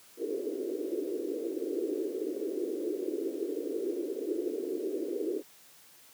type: band-pass noise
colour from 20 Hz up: pink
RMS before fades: -34 dBFS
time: 0.17-5.43 s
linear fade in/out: 50 ms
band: 320 to 450 Hz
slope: 48 dB/octave
effects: white hiss -57 dBFS RMS until 6.13 s + high-pass 100 Hz 12 dB/octave